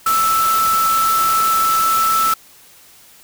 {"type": "tone in noise", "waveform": "sine", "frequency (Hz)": 1318.5, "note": "E6", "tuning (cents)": 0, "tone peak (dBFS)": -13, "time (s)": [0.06, 2.34], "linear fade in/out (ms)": 5, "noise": "white", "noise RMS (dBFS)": -23, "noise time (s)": [0.06, 2.34], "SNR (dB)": 7, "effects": ["white hiss -46 dBFS RMS until 3.23 s"]}